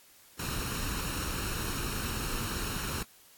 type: noise with comb filter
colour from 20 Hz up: pink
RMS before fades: -34 dBFS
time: 0.39-3.03 s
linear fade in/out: 5 ms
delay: 0.73 ms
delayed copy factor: +0.6
effects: white hiss -58 dBFS RMS until 3.37 s + AAC 64 kbps